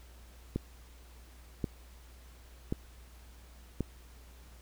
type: click train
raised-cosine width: 3 ms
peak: -18 dBFS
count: 4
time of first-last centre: 0.56-3.807 s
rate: 0.924 Hz
effects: added 60 Hz sine -52 dBFS peak until 4.61 s + pink hiss -60 dBFS RMS until 4.61 s